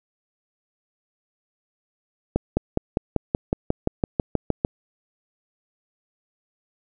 accelerating click train, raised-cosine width 2 ms, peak -6 dBFS, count 14, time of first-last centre 2.36-4.649 s, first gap 210 ms, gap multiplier 0.97, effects none

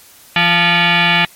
sine tone with frequency modulation, 349.2 Hz, F4, in tune, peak -9 dBFS, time 0.36-1.25 s, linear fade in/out 2 ms, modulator 520 Hz, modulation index 5.8, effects white hiss -43 dBFS RMS until 1.35 s + MP3 64 kbps

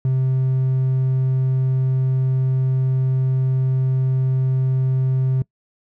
triangle tone, 130.81 Hz, C3, in tune, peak -13 dBFS, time 0.05-5.42 s, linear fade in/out 2 ms, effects noise-tail reverb RT60 0.1 s tail -24 dB re dry + tanh soft clip ceiling -9 dBFS

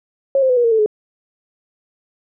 sine tone with pitch steps, 545 / 522.8 / 501.5 / 481.1 / 461.5 / 442.7 / 424.6 Hz, C#5 / C5 / B4 / B4 / A#4 / A4 / G#4, -29 / -1 / +26 / -45 / -17 / +11 / +38 cents, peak -11 dBFS, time 0.35-0.861 s, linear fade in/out 2 ms, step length 73 ms, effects none

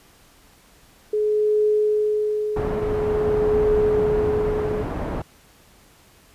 sine tone with tremolo, 423.8 Hz, G#4, 35 cents sharp, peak -15 dBFS, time 1.13-4.83 s, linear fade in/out 5 ms, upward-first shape triangle, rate 0.48 Hz, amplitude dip 65%
pink low-pass noise, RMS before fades -27 dBFS, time 2.56-5.22 s, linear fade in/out 5 ms, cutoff 1000 Hz, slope 12 dB/octave
effects pink hiss -53 dBFS RMS until 6.34 s + resampled to 32000 Hz

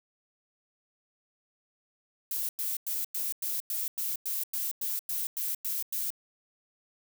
violet noise bursts, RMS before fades -32 dBFS, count 14, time 2.31-6.104 s, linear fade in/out 2 ms, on 180 ms, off 98 ms, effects none

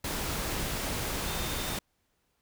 sine tone in noise, 3621 Hz, A7, 49 cents sharp, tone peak -43 dBFS, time 1.27-1.77 s, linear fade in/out 5 ms, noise pink, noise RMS -33 dBFS, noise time 0.04-1.79 s, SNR -13 dB, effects pink hiss -75 dBFS RMS until 2.41 s

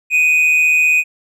triangle tone with amplitude modulation, 2489 Hz, D#7, in tune, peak -6 dBFS, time 0.1-1.04 s, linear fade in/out 50 ms, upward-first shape sine, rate 155 Hz, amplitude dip 50%, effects none

